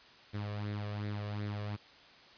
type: tone with flanger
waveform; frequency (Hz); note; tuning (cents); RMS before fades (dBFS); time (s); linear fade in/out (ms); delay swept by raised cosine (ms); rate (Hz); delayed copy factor
sawtooth; 103.8; G#2; 0; -38; 0.33-1.77; 20; 0.49 to 1.79; 2.7; +0.55
effects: white hiss -57 dBFS RMS until 2.37 s + resampled to 11025 Hz